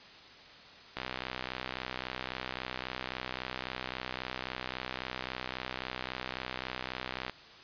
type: click train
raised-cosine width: 0.3 ms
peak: -19 dBFS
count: 404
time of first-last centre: 0.97-7.297 s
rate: 63.7 Hz
effects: white hiss -52 dBFS RMS until 7.63 s + resampled to 11025 Hz